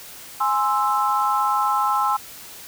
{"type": "chord", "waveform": "sine", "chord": "Ab augmented", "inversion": "none", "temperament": "equal", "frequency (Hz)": [830.6, 1046.5, 1318.5], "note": ["Ab5", "C6", "E6"], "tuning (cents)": [0, 0, 0], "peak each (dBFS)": -22, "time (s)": [0.4, 2.17], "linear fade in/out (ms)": 10, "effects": ["white hiss -40 dBFS RMS until 2.67 s"]}